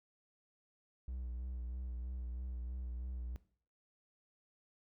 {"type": "tone with vibrato", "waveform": "triangle", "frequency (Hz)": 61.74, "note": "B1", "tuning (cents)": 0, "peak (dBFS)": -38, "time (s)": [1.08, 3.36], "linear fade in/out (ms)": 0, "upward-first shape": "sine", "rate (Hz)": 3.1, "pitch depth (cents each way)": 42, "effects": ["noise-tail reverb RT60 0.5 s tail -17 dB re dry"]}